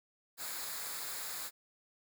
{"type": "noise with comb filter", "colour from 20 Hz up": "white", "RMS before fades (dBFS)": -41, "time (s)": [0.37, 1.51], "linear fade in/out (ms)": 50, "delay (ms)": 0.34, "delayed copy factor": -0.6, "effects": []}